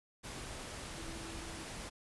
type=tone in noise; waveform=sine; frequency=329.6 Hz; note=E4; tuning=in tune; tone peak=-50 dBFS; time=0.95-1.65 s; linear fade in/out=20 ms; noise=pink; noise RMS=-45 dBFS; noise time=0.23-1.9 s; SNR=-8 dB; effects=resampled to 24000 Hz